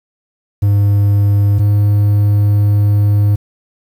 triangle tone pair in turn, 101.5 / 102.92 Hz, G#2 / G#2, -39 / -15 cents, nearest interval unison, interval 24 cents, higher second, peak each -6 dBFS, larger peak neither, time 0.62-1.59 / 1.59-3.36 s, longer second, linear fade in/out 10 ms, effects 7-bit

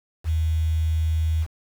sine tone with quantisation, 80 Hz, D#2, 49 cents sharp, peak -19 dBFS, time 0.24-1.47 s, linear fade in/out 50 ms, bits 7, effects none

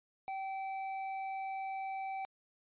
sine tone with tanh clipping, 772 Hz, G5, 27 cents flat, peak -39 dBFS, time 0.28-2.25 s, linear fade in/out 0 ms, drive 14 dB, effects resampled to 8000 Hz

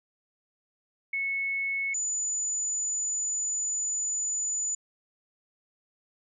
sine tone pair in turn, 2200 / 6985 Hz, C#7 / A8, -14 / -14 cents, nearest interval octave + minor sixth, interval 2000 cents, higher second, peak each -27 dBFS, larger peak neither, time 1.13-1.94 / 1.94-4.75 s, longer second, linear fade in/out 5 ms, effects none

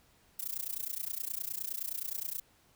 violet noise with amplitude modulation, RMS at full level -34 dBFS, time 0.39-2.4 s, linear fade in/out 5 ms, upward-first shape sine, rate 29.6 Hz, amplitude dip 95%, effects pink hiss -66 dBFS RMS until 2.75 s

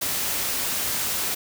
white noise, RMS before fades -26 dBFS, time 0.01-1.35 s, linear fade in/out 10 ms, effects none

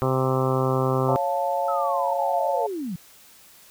harmonic tone, 130.81 Hz, C3, in tune, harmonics 1 / 2 / 3 / 4 / 5 / 6 / 7 / 8 / 9 / 10, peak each -24 / -29 / -26 / -27 / -34 / -32 / -35 / -32 / -31 / -36 dBFS, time 0.02-1.16 s, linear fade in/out 0 ms
sine chord, Db augmented, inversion none, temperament equal, 554.4 / 698.5 / 880 Hz, Db5 / F5 / A5, 0 / 0 / 0 cents, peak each -26 dBFS, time 1.08-2.67 s, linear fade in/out 10 ms
sine linear sweep, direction down, 1315 to 157.9 Hz, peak -27 dBFS, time 1.68-2.96 s, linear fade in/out 5 ms
effects white hiss -51 dBFS RMS until 3.7 s

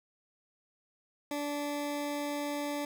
20% pulse tone, 290.5 Hz, D4, 19 cents flat, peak -28 dBFS, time 1.31-2.85 s, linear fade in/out 2 ms, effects none

